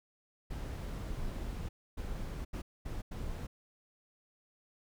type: noise bursts at uneven times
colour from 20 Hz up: brown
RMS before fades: -39 dBFS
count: 5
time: 0.5-1.69 / 1.97-2.45 / 2.53-2.62 / 2.85-3.02 / 3.11-3.47 s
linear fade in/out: 10 ms
effects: none